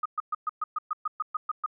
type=tone bursts; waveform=sine; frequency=1244.5 Hz; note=D#6; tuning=in tune; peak=-25 dBFS; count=12; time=0.03-1.662 s; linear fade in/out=5 ms; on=26 ms; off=120 ms; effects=none